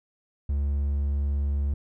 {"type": "tone", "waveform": "triangle", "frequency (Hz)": 70.9, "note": "C#2", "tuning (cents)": 40, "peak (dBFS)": -21, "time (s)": [0.49, 1.74], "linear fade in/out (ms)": 5, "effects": []}